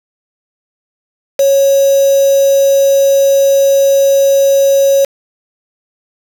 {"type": "tone with quantisation", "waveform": "sine", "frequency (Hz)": 550, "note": "C#5", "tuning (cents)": -14, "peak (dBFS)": -6, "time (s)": [1.39, 5.05], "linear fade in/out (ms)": 5, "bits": 3, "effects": []}